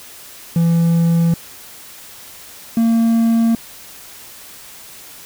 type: tone pair in turn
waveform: triangle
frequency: 167.7 / 228.6 Hz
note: E3 / A#3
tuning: +30 / -34 cents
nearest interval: perfect fourth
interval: 536 cents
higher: second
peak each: -9 dBFS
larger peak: neither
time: 0.56-1.34 / 2.77-3.55 s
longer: neither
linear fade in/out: 2 ms
effects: white hiss -38 dBFS RMS until 5.25 s